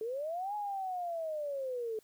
sine linear two-way sweep, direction up then down, 425.2 to 843 to 428.3 Hz, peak -34 dBFS, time 0.01-1.99 s, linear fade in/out 2 ms, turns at 0.55 s, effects white hiss -67 dBFS RMS until 2.03 s

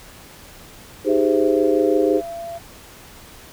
sine chord, Ab major seventh, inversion second, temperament just, 311.5 / 389.3 / 415.3 / 519.1 Hz, Eb4 / G4 / Ab4 / C5, +2 / -12 / 0 / -14 cents, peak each -20 dBFS, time 1.04-2.22 s, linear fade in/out 50 ms
sine tone with pitch glide, 663 to 677.7 Hz, E5 to E5, +10 to +48 cents, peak -28 dBFS, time 1.08-2.59 s, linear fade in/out 20 ms, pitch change +38 cents, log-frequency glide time 1.45-1.96 s
clicks, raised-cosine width 0.5 ms, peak -27 dBFS, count 2, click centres 2.173 / 2.554 s
effects pink hiss -43 dBFS RMS until 3.52 s

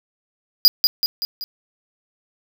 square tone with echo, 4887 Hz, D#8, 32 cents flat, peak -7 dBFS, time 0.65-0.68 s, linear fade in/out 0 ms, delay 190 ms, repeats 4, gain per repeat -5 dB, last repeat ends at 1.44 s, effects none

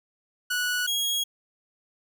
sawtooth tone pair in turn, 1472 / 3299 Hz, F#6 / G#7, -9 / -12 cents, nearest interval octave + major second, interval 1397 cents, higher second, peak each -21 dBFS, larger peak neither, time 0.5-0.87 / 0.87-1.24 s, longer neither, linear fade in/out 10 ms, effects none

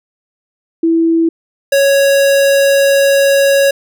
sine / square tone pair in turn, 329.6 / 554.3 Hz, E4 / C#5, 0 / 0 cents, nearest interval major sixth, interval 900 cents, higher second, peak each -8 dBFS, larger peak neither, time 0.83-1.29 / 1.72-3.71 s, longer second, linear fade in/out 5 ms, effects none

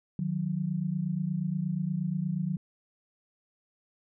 sine tone pair together, 154.57 / 183 Hz, D#3 / F#3, -11 / -19 cents, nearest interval minor third, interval 292 cents, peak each -31 / -30 dBFS, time 0.19-2.57 s, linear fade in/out 2 ms, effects none

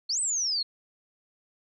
sine exponential two-way sweep, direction up then down, 4179 to 8372 to 4179 Hz, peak -25 dBFS, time 0.09-0.63 s, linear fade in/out 10 ms, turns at 0.2 s, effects none

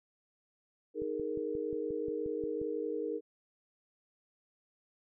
sine chord, D# suspended fourth, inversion none, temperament equal, 311.1 / 415.3 / 466.2 Hz, D#4 / G#4 / A#4, 0 / 0 / 0 cents, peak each -39 / -38 / -36 dBFS, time 0.94-3.21 s, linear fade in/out 50 ms
click train, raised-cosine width 3 ms, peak -33 dBFS, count 10, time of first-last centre 1.02-2.616 s, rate 5.64 Hz
effects none

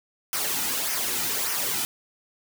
white noise with flanger, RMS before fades -27 dBFS, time 0.33-1.85 s, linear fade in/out 0 ms, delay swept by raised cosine 0.25 to 1.85 ms, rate 1.7 Hz, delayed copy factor -0.55, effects none

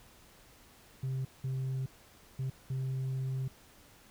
sine tone bursts at uneven times, 131.8 Hz, C3, 13 cents sharp, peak -29 dBFS, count 4, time 1.03-1.25 / 1.44-1.86 / 2.39-2.5 / 2.7-3.48 s, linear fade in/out 5 ms, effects tanh soft clip ceiling -31 dBFS + pink hiss -59 dBFS RMS until 4.1 s

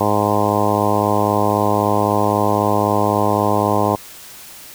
harmonic tone, 103.83 Hz, G#2, in tune, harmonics 1 / 2 / 3 / 4 / 5 / 6 / 7 / 8 / 9 / 10, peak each -23 / -23 / -23 / -23 / -23 / -23 / -23 / -23 / -23 / -23 dBFS, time 0-3.96 s, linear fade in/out 10 ms, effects white hiss -38 dBFS RMS until 4.74 s

